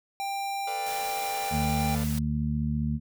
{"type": "tone", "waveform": "square", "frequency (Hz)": 791, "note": "G5", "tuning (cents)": 15, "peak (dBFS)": -30, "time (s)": [0.2, 1.95], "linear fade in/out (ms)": 0}
{"type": "chord", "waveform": "sawtooth", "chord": "B half-diminished seventh", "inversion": "third", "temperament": "equal with one note detuned", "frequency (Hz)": [440, 497.9, 587.3, 698.5], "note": ["A4", "B4", "D5", "F5"], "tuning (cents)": [0, 14, 0, 0], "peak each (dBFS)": -39, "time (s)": [0.67, 2.04], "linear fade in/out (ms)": 5}
{"type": "noise", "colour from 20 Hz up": "white", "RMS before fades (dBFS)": -39, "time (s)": [0.86, 2.19], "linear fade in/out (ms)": 5}
{"type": "harmonic tone", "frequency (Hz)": 75, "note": "D2", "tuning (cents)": 37, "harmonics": [1, 2, 3], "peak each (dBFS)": [-31, -29, -29], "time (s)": [1.5, 3], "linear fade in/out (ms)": 50}
{"effects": []}